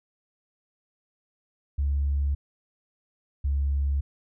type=tone pair in turn; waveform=sine; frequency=70.6 / 69.95 Hz; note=C#2 / C#2; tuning=+32 / +16 cents; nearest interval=unison; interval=16 cents; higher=first; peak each=-21 dBFS; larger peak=neither; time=1.78-2.35 / 3.44-4.01 s; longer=neither; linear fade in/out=10 ms; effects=tanh soft clip ceiling -18 dBFS